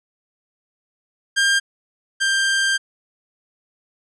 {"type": "tone pair in turn", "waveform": "sawtooth", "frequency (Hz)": [1599, 1584.3], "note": ["G6", "G6"], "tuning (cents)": [34, 18], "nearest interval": "unison", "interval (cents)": 16, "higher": "first", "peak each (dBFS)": [-11, -13], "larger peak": "first", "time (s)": [[1.36, 1.6], [2.2, 2.78]], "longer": "second", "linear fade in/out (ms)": 20, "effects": ["resampled to 22050 Hz"]}